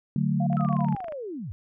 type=chord; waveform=sine; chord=D major; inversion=none; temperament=equal with one note detuned; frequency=146.83 / 185 / 221.4 Hz; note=D3 / F#3 / A3; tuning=0 / 0 / +11 cents; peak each=-25 / -26 / -28 dBFS; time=0.16-0.95 s; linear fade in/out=2 ms
type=tone bursts; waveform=sine; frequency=698.5 Hz; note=F5; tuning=in tune; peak=-30 dBFS; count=5; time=0.4-0.856 s; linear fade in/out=5 ms; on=68 ms; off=29 ms
type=click train; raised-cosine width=0.5 ms; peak=-27 dBFS; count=16; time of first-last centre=0.53-1.123 s; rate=25.3 Hz
type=linear sweep; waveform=sine; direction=down; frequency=1318.5 to 76.1 Hz; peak=-32 dBFS; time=0.57-1.52 s; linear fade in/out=0 ms
effects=none

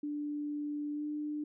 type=tone with pitch glide; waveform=sine; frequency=294.3 to 298.6 Hz; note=D4 to D4; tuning=+4 to +29 cents; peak=-34 dBFS; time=0.03-1.44 s; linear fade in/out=5 ms; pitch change=+25 cents; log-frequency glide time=0.93-1.04 s; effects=none

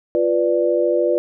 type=chord; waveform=sine; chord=B diminished; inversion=second; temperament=equal; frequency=349.2 / 493.9 / 587.3 Hz; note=F4 / B4 / D5; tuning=0 / 0 / 0 cents; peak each=-19 dBFS; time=0.15-1.18 s; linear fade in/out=0 ms; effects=none

